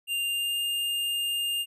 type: tone with pitch glide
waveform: square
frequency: 2794 to 2812 Hz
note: F7 to F7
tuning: 0 to +11 cents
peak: -27 dBFS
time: 0.07-1.66 s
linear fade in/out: 50 ms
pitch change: +11 cents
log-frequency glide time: 0.24-0.59 s
effects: none